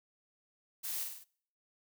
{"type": "noise with echo", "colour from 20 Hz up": "blue", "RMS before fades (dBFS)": -39, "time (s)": [0.83, 1.05], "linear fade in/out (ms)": 20, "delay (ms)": 49, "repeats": 4, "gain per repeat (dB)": -4, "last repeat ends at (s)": 1.246, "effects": ["noise-tail reverb RT60 0.6 s tail -25 dB re dry"]}